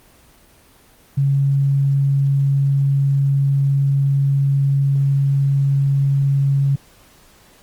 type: tone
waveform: sine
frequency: 138.59 Hz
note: C#3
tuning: in tune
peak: -13 dBFS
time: 1.17-6.76 s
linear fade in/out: 10 ms
effects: pink hiss -50 dBFS RMS until 7.62 s + Opus 24 kbps